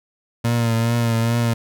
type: tone with vibrato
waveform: 30% pulse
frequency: 116.2 Hz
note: A#2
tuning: 5 cents flat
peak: -14 dBFS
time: 0.44-1.54 s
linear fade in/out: 10 ms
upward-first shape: triangle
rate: 2.4 Hz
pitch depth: 41 cents each way
effects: none